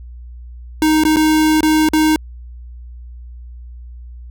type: tone with dropouts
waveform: square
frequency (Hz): 311.1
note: D#4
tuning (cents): 0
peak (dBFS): -11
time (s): 0.82-2.16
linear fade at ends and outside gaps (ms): 1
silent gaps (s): 1.037-1.051 / 1.161-1.168 / 1.607-1.63 / 1.888-1.934
effects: added 60 Hz sine -31 dBFS peak until 4.3 s